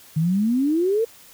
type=exponential sweep; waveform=sine; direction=up; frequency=151.5 to 470 Hz; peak=-17 dBFS; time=0.16-1.05 s; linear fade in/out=10 ms; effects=white hiss -48 dBFS RMS until 1.33 s